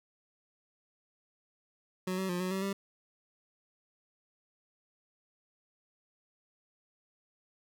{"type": "tone with pitch steps", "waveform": "25% pulse", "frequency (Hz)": [184.8, 189.8, 177.6, 184.2, 191.5, 196.7], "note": ["F#3", "F#3", "F3", "F#3", "G3", "G3"], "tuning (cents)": [-2, 44, 29, -7, -40, 6], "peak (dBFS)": -28, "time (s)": [2.07, 2.73], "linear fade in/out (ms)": 5, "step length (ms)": 110, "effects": []}